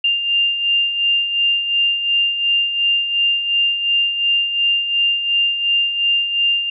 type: beating tone pair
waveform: sine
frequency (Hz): 2794 / 2796.8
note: F7 / F7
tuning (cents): 0 / +2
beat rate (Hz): 2.8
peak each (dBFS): -23 / -15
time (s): 0.04-6.7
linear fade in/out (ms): 5
effects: none